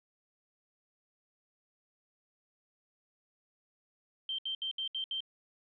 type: tone bursts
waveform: sine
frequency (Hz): 3136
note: G7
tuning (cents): 0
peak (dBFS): -33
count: 6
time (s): 4.29-5.205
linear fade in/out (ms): 2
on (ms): 95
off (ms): 69
effects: none